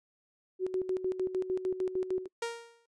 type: tone with tremolo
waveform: sine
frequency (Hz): 371.8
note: F#4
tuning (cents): +8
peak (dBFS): -27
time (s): 0.59-2.28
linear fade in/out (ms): 50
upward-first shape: square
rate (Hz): 6.6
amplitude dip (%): 70
type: tone with exponential decay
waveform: sawtooth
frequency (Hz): 466.2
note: A#4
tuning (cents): 0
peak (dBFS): -26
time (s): 2.42-2.86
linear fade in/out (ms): 5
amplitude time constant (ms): 94
effects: noise-tail reverb RT60 0.1 s tail -26 dB re dry + resampled to 22050 Hz